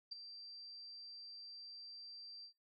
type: tone with ADSR envelope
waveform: sine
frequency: 4699 Hz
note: D8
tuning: in tune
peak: -40 dBFS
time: 0.11-2.53 s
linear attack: 13 ms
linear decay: 12 ms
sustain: -10 dB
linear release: 92 ms
effects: noise-tail reverb RT60 0.2 s tail -20 dB re dry